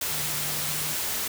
sine tone in noise, 150.4 Hz, D3, 42 cents sharp, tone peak -39 dBFS, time 0.11-0.94 s, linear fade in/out 5 ms, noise white, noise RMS -29 dBFS, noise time 0.01-1.28 s, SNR -13 dB, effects none

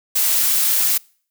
blue noise, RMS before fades -17 dBFS, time 0.15-0.98 s, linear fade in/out 10 ms, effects noise-tail reverb RT60 0.5 s tail -26 dB re dry

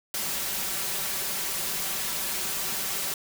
white noise with comb filter, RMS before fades -30 dBFS, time 0.14-3.14 s, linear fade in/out 2 ms, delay 5.2 ms, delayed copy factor +0.55, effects none

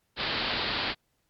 white low-pass noise, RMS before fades -30 dBFS, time 0.16-0.95 s, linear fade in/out 50 ms, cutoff 4700 Hz, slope 96 dB/octave, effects pink hiss -74 dBFS RMS until 1.29 s + MP3 96 kbps

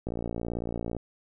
click train, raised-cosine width 2 ms, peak -19 dBFS, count 53, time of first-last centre 0.07-0.967 s, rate 58 Hz, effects none

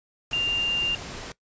sine tone in noise, 2794 Hz, F7, in tune, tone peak -22 dBFS, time 0.33-0.95 s, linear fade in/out 2 ms, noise pink, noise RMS -37 dBFS, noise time 0.31-1.32 s, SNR +12 dB, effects noise-tail reverb RT60 0.1 s tail -19 dB re dry + resampled to 16000 Hz

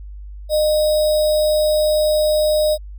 sine tone with sample-and-hold, 611 Hz, D#5, 32 cents flat, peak -13 dBFS, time 0.49-2.78 s, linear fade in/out 50 ms, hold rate 4410 Hz, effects added 50 Hz sine -31 dBFS peak until 2.98 s

